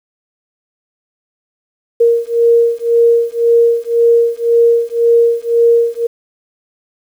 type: beating tone pair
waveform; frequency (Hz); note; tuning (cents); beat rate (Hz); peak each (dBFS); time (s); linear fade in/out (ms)
sine; 466.2 / 468.1; A#4 / A#4; 0 / +7; 1.9; -11; 2-6.07; 10
effects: 7-bit